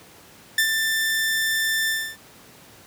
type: tone with ADSR envelope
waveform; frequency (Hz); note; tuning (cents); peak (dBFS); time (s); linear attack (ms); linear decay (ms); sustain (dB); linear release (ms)
sawtooth; 1778; A6; +18; -12; 0.58-2.17; 3; 81; -5; 280
effects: pink hiss -48 dBFS RMS until 2.86 s + high-pass 100 Hz 12 dB/octave